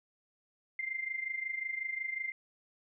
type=tone with amplitude modulation; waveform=sine; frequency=2093 Hz; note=C7; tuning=in tune; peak=-31 dBFS; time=0.79-2.32 s; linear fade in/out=2 ms; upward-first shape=sine; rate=25.5 Hz; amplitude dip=75%; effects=none